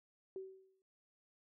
sine tone with exponential decay, 381.1 Hz, G4, 49 cents flat, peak -40 dBFS, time 0.36-0.82 s, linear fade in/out 1 ms, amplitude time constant 100 ms, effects none

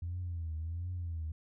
sine tone with vibrato, 84.2 Hz, E2, 37 cents sharp, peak -34 dBFS, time 0.02-1.32 s, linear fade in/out 5 ms, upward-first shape triangle, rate 1.4 Hz, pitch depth 130 cents each way, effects tanh soft clip ceiling -31 dBFS

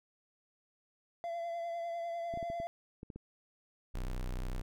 triangle tone with vibrato, 680 Hz, F5, 46 cents flat, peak -34 dBFS, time 1.24-2.67 s, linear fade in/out 0 ms, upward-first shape triangle, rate 10 Hz, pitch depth 29 cents each way
clicks, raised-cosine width 3 ms, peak -32 dBFS, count 8, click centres 2.339 / 2.374 / 2.428 / 2.501 / 2.601 / 3.031 / 3.102 / 3.16 s
45% pulse tone, 31.22 Hz, B0, 20 cents sharp, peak -35 dBFS, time 3.94-4.62 s, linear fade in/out 10 ms
effects none

